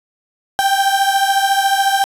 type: beating tone pair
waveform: 35% pulse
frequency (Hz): 781 / 795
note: G5 / G5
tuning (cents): -7 / +24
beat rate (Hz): 14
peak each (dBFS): -13 / -15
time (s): 0.59-2.04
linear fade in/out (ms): 0
effects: resampled to 32000 Hz + 7-bit